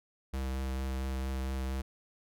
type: tone with vibrato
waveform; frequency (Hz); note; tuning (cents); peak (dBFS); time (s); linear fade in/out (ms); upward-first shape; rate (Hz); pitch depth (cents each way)
square; 65.9; C2; +13; -33; 0.33-1.82; 10; triangle; 4.4; 17
effects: none